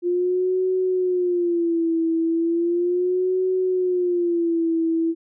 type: tone with vibrato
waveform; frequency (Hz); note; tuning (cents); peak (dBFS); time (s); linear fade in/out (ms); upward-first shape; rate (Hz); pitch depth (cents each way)
sine; 349.2; F4; 0; -18; 0.02-5.15; 50; sine; 0.36; 110
effects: none